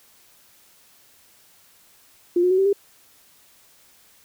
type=tone with pitch steps; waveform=sine; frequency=349.9 / 361.8 / 374.1 / 386.9 / 400.1 Hz; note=F4 / F#4 / F#4 / G4 / G4; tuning=+3 / -39 / +19 / -23 / +35 cents; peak=-15 dBFS; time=2.36-2.73 s; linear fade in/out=5 ms; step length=74 ms; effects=white hiss -55 dBFS RMS until 4.24 s